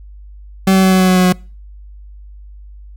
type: tone with pitch steps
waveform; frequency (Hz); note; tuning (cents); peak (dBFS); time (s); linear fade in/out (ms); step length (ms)
40% pulse; 191 / 189.68 / 188.37 / 187.07 / 185.78 / 184.49 / 183.22 / 181.95; G3 / F#3 / F#3 / F#3 / F#3 / F#3 / F#3 / F#3; -45 / +43 / +31 / +19 / +7 / -5 / -17 / -29; -7; 0.67-1.326; 5; 82
effects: noise-tail reverb RT60 0.4 s tail -26 dB re dry + added 50 Hz sine -33 dBFS peak until 2.96 s